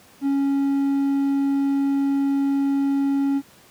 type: tone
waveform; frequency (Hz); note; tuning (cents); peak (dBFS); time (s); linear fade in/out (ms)
triangle; 277.2; C#4; 0; -16; 0.21-3.42; 50
effects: pink hiss -51 dBFS RMS until 3.7 s + high-pass 100 Hz 12 dB/octave